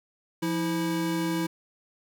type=tone pair together; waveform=square; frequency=172.44 / 324.9 Hz; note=F3 / E4; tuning=-22 / -25 cents; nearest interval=major seventh; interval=1097 cents; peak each=-31 / -28 dBFS; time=0.42-1.47 s; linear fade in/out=10 ms; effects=10-bit